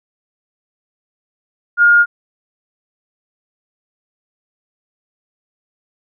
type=tone; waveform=sine; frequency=1420 Hz; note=F6; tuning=28 cents sharp; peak=-6 dBFS; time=1.77-2.06 s; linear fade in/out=50 ms; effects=none